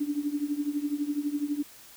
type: tone with tremolo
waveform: sine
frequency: 291.6 Hz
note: D4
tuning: 12 cents flat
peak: -23 dBFS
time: 0-1.63 s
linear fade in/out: 10 ms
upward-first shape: triangle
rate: 12 Hz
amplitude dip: 90%
effects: white hiss -51 dBFS RMS until 1.96 s